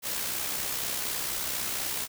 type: noise with amplitude modulation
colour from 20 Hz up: white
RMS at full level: -30 dBFS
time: 0.02-2.08 s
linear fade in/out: 50 ms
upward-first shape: sine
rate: 64.1 Hz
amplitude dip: 40%
effects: none